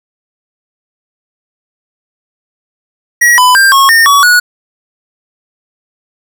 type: tone with pitch steps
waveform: square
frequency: 1911 / 1001 / 1588 / 1092 / 1826 / 1131 / 1461 Hz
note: A#6 / B5 / G6 / C#6 / A#6 / C#6 / F#6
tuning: +43 / +23 / +22 / -26 / -36 / +34 / -22 cents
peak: -4 dBFS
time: 3.21-4.4 s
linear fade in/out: 10 ms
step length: 170 ms
effects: none